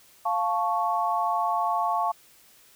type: chord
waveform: sine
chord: F augmented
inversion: none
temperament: equal with one note detuned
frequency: 698.5 / 876.4 / 1108.7 Hz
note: F5 / A5 / C#6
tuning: 0 / -7 / 0 cents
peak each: -27 dBFS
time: 0.25-2.12 s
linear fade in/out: 10 ms
effects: white hiss -56 dBFS RMS until 2.75 s